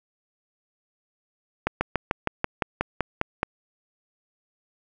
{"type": "slowing click train", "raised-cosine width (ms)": 0.5, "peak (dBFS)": -7, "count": 11, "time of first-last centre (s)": [1.67, 3.431], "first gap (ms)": 140, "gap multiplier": 1.05, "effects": []}